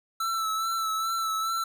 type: tone with vibrato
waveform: square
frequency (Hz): 1323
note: E6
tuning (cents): +6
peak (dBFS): -27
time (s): 0.2-1.64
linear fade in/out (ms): 5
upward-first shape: sine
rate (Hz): 2.4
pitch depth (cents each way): 30
effects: none